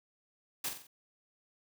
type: noise with echo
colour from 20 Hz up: white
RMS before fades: -35 dBFS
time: 0.64-0.69 s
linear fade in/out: 5 ms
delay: 45 ms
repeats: 4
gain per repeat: -6 dB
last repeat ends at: 0.87 s
effects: none